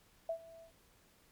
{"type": "tone with ADSR envelope", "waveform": "sine", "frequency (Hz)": 659.3, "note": "E5", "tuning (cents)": 0, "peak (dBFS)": -32, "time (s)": [0.29, 0.72], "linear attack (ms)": 4, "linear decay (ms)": 84, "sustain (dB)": -20, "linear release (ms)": 100, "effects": ["pink hiss -67 dBFS RMS until 1.31 s", "MP3 96 kbps"]}